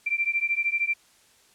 sine beating tone pair, 2349 / 2362 Hz, D7 / D7, 0 / +9 cents, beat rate 13 Hz, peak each -26 / -26 dBFS, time 0.06-0.94 s, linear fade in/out 10 ms, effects white hiss -59 dBFS RMS until 1.54 s + low-pass 10000 Hz 12 dB/octave

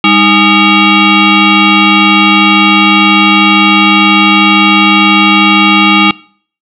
sine tone with frequency modulation, 1231 Hz, D#6, 19 cents flat, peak -3 dBFS, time 0.04-6.11 s, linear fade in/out 2 ms, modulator 515 Hz, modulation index 3.9, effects noise-tail reverb RT60 0.5 s tail -22 dB re dry

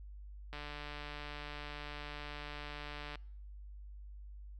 click train, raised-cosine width 0.3 ms, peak -29 dBFS, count 387, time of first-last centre 0.53-3.156 s, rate 147 Hz, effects noise-tail reverb RT60 0.7 s tail -26 dB re dry + added 50 Hz sine -47 dBFS peak until 4.59 s

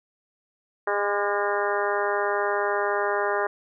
harmonic tone with a mistuned harmonic, 203.9 Hz, G#3, 32 cents flat, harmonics 2 / 3 / 4 / 5 / 6 / 7 / 8 / 9, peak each -27 / -29 / -30 / -31 / -32 / -32 / -33 / -34 dBFS, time 0.87-3.47 s, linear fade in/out 5 ms, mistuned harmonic 6, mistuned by -33 cents, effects none

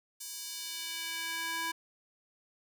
square tone with high-pass filter sweep, 329.6 Hz, E4, in tune, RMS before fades -38 dBFS, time 0.2-1.72 s, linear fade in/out 10 ms, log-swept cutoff 6700 to 1100 Hz, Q 1.1, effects none

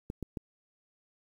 clicks, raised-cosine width 3 ms, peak -23 dBFS, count 3, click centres 0.101 / 0.227 / 0.372 s, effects 9-bit

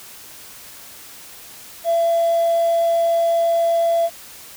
triangle tone with hard clipping, 673 Hz, E5, 36 cents sharp, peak -15 dBFS, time 1.84-4.1 s, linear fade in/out 50 ms, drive 4 dB, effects white hiss -40 dBFS RMS until 4.56 s

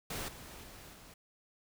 pink noise with level steps, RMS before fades -39 / -50 / -52 / -55 dBFS, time 0.1-1.14 s, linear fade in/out 5 ms, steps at 0.28 / 0.63 / 0.93 s, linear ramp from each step 5 ms, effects none

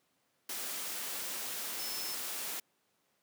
sine tone in noise, 5270 Hz, E8, 1 cent flat, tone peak -41 dBFS, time 1.79-2.15 s, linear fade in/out 5 ms, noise white, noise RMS -39 dBFS, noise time 0.49-2.6 s, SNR -5 dB, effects pink hiss -75 dBFS RMS until 3.22 s + high-pass 200 Hz 12 dB/octave

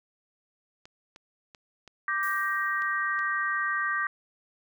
clicks, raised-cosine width 0.2 ms, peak -30 dBFS, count 6, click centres 0.855 / 1.161 / 1.548 / 1.877 / 2.821 / 3.191 s
sine chord, G minor, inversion second, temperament just, 1176 / 1568 / 1881.6 Hz, D6 / G6 / Bb6, +2 / 0 / +16 cents, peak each -30 dBFS, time 2.08-4.07 s, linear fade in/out 2 ms
violet noise with exponential decay, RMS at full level -41 dBFS, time 2.23-3.2 s, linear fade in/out 0 ms, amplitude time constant 210 ms
effects none

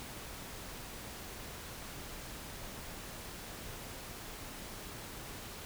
silence, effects pink hiss -46 dBFS RMS until 5.65 s

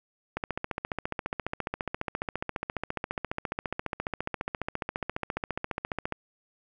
click train, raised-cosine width 0.5 ms, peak -15 dBFS, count 85, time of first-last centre 0.37-6.123 s, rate 14.6 Hz, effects none

